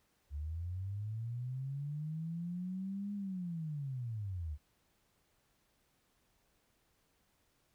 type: linear two-way sweep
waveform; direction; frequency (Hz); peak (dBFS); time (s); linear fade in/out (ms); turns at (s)
sine; up then down; 70 to 205.3 to 70; -37; 0.3-4.58; 50; 3.14
effects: pink hiss -75 dBFS RMS until 7.74 s